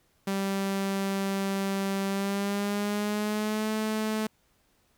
sawtooth tone with pitch glide, 195.5 to 216.9 Hz, G3 to A3, -4 to -25 cents, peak -23 dBFS, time 0.27-4.27 s, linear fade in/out 5 ms, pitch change +179 cents, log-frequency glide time 2.07-3.71 s, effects pink hiss -68 dBFS RMS until 4.97 s

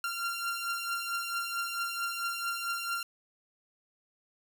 sawtooth beating tone pair, 1381 / 1385.5 Hz, F6 / F6, -20 / -14 cents, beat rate 4.5 Hz, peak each -30 / -34 dBFS, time 0.04-3.03 s, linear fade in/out 2 ms, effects none

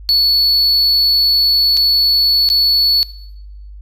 triangle tone with dropouts, 4425 Hz, C#8, 4 cents flat, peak -8 dBFS, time 0.09-3.03 s, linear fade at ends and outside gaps 0 ms, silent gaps 1.769-1.773 / 2.489-2.501 s, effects noise-tail reverb RT60 0.9 s tail -19 dB re dry + added 50 Hz sine -31 dBFS peak until 3.81 s

